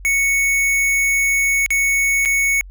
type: tone with dropouts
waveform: square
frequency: 2217 Hz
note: C#7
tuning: in tune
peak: -15 dBFS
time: 0.05-2.61 s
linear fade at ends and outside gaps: 0 ms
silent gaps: 1.662-1.705 / 2.251-2.257 s
effects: added 46 Hz sine -34 dBFS peak until 2.7 s